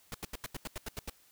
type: noise bursts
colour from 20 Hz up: pink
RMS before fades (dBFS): -39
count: 10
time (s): 0.12-1.098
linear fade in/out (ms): 2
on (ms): 24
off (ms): 82
effects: white hiss -64 dBFS RMS until 1.31 s